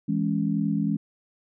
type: chord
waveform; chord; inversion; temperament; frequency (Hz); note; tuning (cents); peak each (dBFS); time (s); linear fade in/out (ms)
sine; C# minor; first; equal; 164.81 / 207.7 / 277.2; E3 / G#3 / C#4; 0 / 0 / 0; -27 / -25 / -28; 0.08-0.97; 10
effects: none